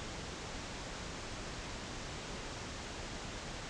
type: low-pass noise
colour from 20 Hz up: pink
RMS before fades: -44 dBFS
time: 0-3.69 s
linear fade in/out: 0 ms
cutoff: 7600 Hz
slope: 48 dB/octave
effects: none